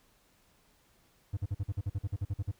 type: tone bursts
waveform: triangle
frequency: 98.6 Hz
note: G2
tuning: 11 cents sharp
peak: -27 dBFS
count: 14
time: 1.33-2.516 s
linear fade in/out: 10 ms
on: 42 ms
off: 46 ms
effects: pink hiss -67 dBFS RMS until 2.59 s